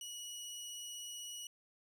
20% pulse tone, 2921 Hz, F#7, 23 cents flat, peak -39 dBFS, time 0.01-1.47 s, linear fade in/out 2 ms, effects none

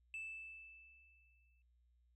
sine tone with exponential decay, 2637 Hz, E7, in tune, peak -40 dBFS, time 0.14-1.62 s, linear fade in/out 1 ms, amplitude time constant 320 ms, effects tanh soft clip ceiling -42 dBFS + added 60 Hz sine -70 dBFS peak until 2.15 s

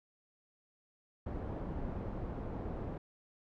pink low-pass noise, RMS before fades -40 dBFS, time 1.26-2.98 s, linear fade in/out 5 ms, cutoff 670 Hz, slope 12 dB/octave, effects none

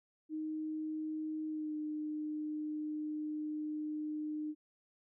sine tone with pitch glide, 311.1 to 304.3 Hz, D#4 to D#4, 0 to -38 cents, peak -36 dBFS, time 0.29-4.55 s, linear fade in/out 50 ms, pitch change -38 cents, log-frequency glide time 1.48-1.75 s, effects none

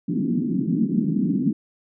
pink band-pass noise, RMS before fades -22 dBFS, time 0.08-1.53 s, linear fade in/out 10 ms, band 170 to 300 Hz, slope 48 dB/octave, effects none

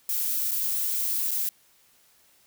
violet noise with dropouts, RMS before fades -27 dBFS, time 0.09-1.49 s, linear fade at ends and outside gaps 2 ms, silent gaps 0.511-0.515 / 1.309-1.314 s, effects white hiss -61 dBFS RMS until 2.46 s

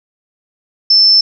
sine tone, 5300 Hz, E8, 9 cents sharp, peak -5 dBFS, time 0.9-1.21 s, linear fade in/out 5 ms, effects none

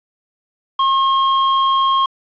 square tone, 1076 Hz, C6, 48 cents sharp, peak -13 dBFS, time 0.79-2.06 s, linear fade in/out 5 ms, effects resampled to 11025 Hz + 7-bit

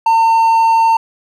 triangle tone, 906 Hz, A#5, 50 cents flat, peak -6 dBFS, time 0.06-0.97 s, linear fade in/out 5 ms, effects none

